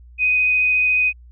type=tone with vibrato; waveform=sine; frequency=2500 Hz; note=D#7; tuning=8 cents sharp; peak=-14 dBFS; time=0.18-1.13 s; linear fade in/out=50 ms; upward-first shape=sine; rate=14 Hz; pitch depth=8 cents each way; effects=added 60 Hz sine -41 dBFS peak until 1.31 s